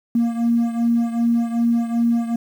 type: beating tone pair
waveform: triangle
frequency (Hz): 233.1 / 235.7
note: A#3 / A#3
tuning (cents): 0 / +19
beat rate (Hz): 2.6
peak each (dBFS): -14 / -18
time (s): 0.15-2.36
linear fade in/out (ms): 5
effects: tanh soft clip ceiling -12 dBFS + 8-bit